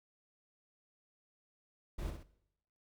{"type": "noise with echo", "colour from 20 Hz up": "brown", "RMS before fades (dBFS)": -39, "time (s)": [1.98, 2.11], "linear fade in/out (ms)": 10, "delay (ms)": 62, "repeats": 2, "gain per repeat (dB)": -6, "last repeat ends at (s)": 2.234, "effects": ["noise-tail reverb RT60 0.8 s tail -19 dB re dry"]}